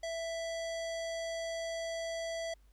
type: tone with low-pass filter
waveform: square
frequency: 661 Hz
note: E5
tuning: 5 cents sharp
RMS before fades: -38 dBFS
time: 0.03-2.54 s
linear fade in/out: 5 ms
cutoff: 6600 Hz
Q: 1.4
effects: added 50 Hz sine -59 dBFS peak until 2.72 s + pink hiss -74 dBFS RMS until 2.72 s